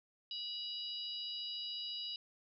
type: harmonic tone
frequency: 974 Hz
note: B5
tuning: 24 cents flat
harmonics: 3 / 4 / 5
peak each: -44 / -44 / -45 dBFS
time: 0.31-2.16 s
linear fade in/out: 2 ms
effects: none